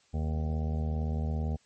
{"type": "harmonic tone", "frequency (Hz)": 77.78, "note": "D#2", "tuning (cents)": 0, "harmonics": [1, 2, 3, 5, 6, 7, 8, 9, 10], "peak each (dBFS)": [-29, -35, -38, -48, -46, -50, -50, -51, -48], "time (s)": [0.13, 1.57], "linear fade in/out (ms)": 20, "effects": ["white hiss -66 dBFS RMS until 1.65 s", "MP3 32 kbps"]}